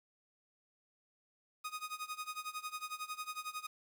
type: tone with tremolo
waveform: sawtooth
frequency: 1244.5 Hz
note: D#6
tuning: in tune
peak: -34 dBFS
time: 1.64-3.67 s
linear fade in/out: 10 ms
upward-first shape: sine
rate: 11 Hz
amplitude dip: 90%
effects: 10-bit